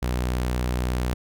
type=tone; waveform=sawtooth; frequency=61.74 Hz; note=B1; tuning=in tune; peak=-19 dBFS; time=0.02-1.14 s; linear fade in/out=10 ms; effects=none